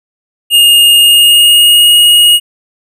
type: tone with pitch glide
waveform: square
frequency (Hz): 2839 to 2877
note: F7 to F#7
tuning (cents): +28 to -49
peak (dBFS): -3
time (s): 0.5-2.4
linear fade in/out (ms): 50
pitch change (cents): +23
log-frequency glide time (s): 0.99-1.95
effects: none